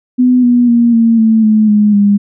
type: tone with pitch steps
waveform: sine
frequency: 250.5 / 243.1 / 235.9 / 228.9 / 222.1 / 215.6 / 209.2 / 203 Hz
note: B3 / B3 / A#3 / A#3 / A3 / A3 / G#3 / G#3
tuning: +25 / -27 / +21 / -31 / +16 / -35 / +13 / -39 cents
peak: -5 dBFS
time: 0.18-2.18 s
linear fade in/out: 20 ms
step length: 250 ms
effects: none